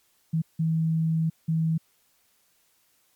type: tone bursts at uneven times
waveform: sine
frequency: 161.4 Hz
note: E3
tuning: 36 cents flat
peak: -21 dBFS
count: 3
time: 0.33-0.42 / 0.59-1.3 / 1.48-1.78 s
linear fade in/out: 10 ms
effects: white hiss -66 dBFS RMS until 3.15 s + MP3 96 kbps